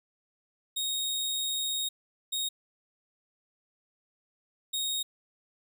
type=tone bursts at uneven times; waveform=sawtooth; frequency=3739 Hz; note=A#7; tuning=4 cents sharp; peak=-26 dBFS; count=3; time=0.76-1.89 / 2.32-2.49 / 4.73-5.03 s; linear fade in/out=10 ms; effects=none